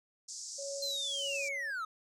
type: band-pass noise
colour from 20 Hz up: pink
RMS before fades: -44 dBFS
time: 0.28-1.49 s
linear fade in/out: 10 ms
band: 5100 to 7800 Hz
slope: 48 dB/octave
type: tone with tremolo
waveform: sine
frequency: 557 Hz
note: C#5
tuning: 8 cents sharp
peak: -38 dBFS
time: 0.58-1.71 s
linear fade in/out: 10 ms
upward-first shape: sine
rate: 1.6 Hz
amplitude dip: 80%
type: linear sweep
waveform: triangle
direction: down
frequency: 4186 to 1244.5 Hz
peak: -33 dBFS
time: 0.82-1.85 s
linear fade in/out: 5 ms
effects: none